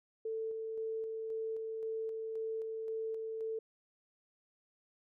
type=tone with tremolo; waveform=sine; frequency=444.5 Hz; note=A4; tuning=18 cents sharp; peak=-35 dBFS; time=0.25-3.59 s; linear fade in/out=5 ms; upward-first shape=square; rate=1.9 Hz; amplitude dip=25%; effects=none